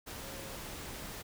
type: tone in noise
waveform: sine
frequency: 542 Hz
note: C#5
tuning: 39 cents flat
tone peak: -50 dBFS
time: 0.23-0.57 s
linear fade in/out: 20 ms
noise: pink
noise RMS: -44 dBFS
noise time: 0.06-1.23 s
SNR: -9 dB
effects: none